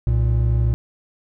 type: tone pair together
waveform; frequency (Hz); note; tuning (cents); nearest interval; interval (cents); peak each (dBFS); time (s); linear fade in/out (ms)
triangle; 63.14 / 116.54; B1 / A#2; +39 / 0; major seventh; 1061; -16 / -16; 0.07-0.74; 0
effects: none